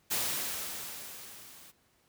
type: noise with level ramp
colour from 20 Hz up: white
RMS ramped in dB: -30 to -54 dBFS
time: 0.1-1.72 s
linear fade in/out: 20 ms
effects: pink hiss -69 dBFS RMS until 2.08 s + high-pass 60 Hz 12 dB/octave